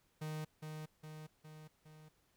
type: tone with echo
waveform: 45% pulse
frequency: 154.7 Hz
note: D#3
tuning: 10 cents flat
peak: -40 dBFS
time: 0.21-0.45 s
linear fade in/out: 10 ms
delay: 410 ms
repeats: 4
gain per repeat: -4 dB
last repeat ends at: 2.09 s
effects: pink hiss -75 dBFS RMS until 2.36 s